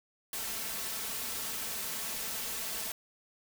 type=noise with comb filter; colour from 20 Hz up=white; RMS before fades=-37 dBFS; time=0.33-2.92 s; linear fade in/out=2 ms; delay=4.5 ms; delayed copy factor=+0.5; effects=none